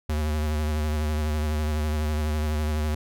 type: tone with vibrato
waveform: square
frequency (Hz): 76.2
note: D#2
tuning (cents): -36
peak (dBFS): -24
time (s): 0.09-2.95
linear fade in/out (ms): 5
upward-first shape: sine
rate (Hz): 12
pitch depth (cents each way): 37
effects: none